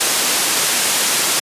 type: low-pass noise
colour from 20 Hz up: white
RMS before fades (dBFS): -17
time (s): 0-1.4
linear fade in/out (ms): 10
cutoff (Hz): 11000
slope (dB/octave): 24
effects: high-pass 200 Hz 12 dB/octave + resampled to 32000 Hz